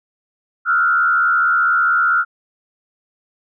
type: tone with frequency modulation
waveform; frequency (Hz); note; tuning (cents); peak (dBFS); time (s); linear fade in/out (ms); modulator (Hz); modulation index
sine; 1392; F6; -6; -12; 0.65-2.25; 50; 75.5; 0.98
effects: none